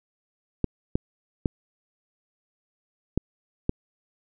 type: clicks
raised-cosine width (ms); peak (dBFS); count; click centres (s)
3; -9; 5; 0.643 / 0.955 / 1.458 / 3.176 / 3.694
effects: none